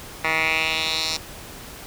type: tone with band-pass filter sweep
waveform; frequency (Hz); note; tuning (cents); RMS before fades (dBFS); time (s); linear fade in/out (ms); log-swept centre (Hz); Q
10% pulse; 159.4; D#3; +42; -23; 0.24-1.17; 5; 1800 to 5000; 2.9
effects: pink hiss -39 dBFS RMS until 1.86 s